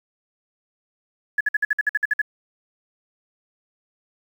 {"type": "tone bursts", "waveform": "sine", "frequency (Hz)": 1700, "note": "G#6", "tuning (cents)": 40, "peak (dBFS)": -16, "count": 11, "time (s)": [1.38, 2.217], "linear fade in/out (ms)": 5, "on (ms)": 27, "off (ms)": 54, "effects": ["8-bit"]}